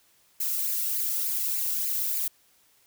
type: noise with flanger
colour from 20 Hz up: violet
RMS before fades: -28 dBFS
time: 0.4-2.28 s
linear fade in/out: 5 ms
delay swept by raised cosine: 0.42 to 1.52 ms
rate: 3.4 Hz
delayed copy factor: +0.65
effects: white hiss -63 dBFS RMS until 2.86 s